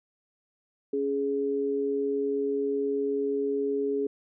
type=tone pair together; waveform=sine; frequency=278.6 / 417.4 Hz; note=C#4 / G#4; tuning=+9 / +9 cents; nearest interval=perfect fifth; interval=700 cents; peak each=-31 / -26 dBFS; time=0.93-4.07 s; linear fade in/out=5 ms; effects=none